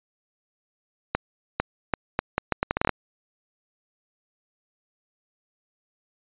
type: accelerating click train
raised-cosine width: 0.5 ms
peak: -6 dBFS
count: 13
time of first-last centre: 1.15-2.893 s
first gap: 450 ms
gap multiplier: 0.75
effects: resampled to 8000 Hz